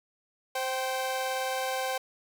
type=tone pair together; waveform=sawtooth; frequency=523.3 / 775.5 Hz; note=C5 / G5; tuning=0 / -19 cents; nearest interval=perfect fifth; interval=681 cents; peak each=-28 dBFS; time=0.55-1.98 s; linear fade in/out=5 ms; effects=none